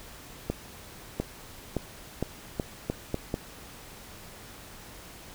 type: accelerating click train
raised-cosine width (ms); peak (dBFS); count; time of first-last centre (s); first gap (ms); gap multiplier
2; -14; 8; 0.5-3.341; 700; 0.81
effects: pink hiss -47 dBFS RMS until 5.34 s